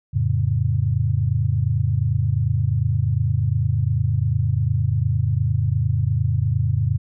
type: chord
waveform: sine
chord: F augmented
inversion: none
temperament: equal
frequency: 87.31 / 110 / 138.59 Hz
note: F2 / A2 / C#3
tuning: 0 / 0 / 0 cents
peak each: -23 / -20 / -22 dBFS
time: 0.13-6.98 s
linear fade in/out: 20 ms
effects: none